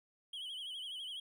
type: tone with vibrato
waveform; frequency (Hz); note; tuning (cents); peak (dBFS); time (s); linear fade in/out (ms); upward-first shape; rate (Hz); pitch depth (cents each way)
triangle; 3132; G7; -2; -40; 0.33-1.2; 5; sine; 12; 100
effects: none